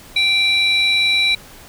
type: tone pair together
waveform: sine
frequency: 2350 / 3927 Hz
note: D7 / B7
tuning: +1 / -11 cents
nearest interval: major sixth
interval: 888 cents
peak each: -14 dBFS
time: 0.16-1.35 s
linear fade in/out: 5 ms
effects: tanh soft clip ceiling -9 dBFS + pink hiss -41 dBFS RMS until 1.68 s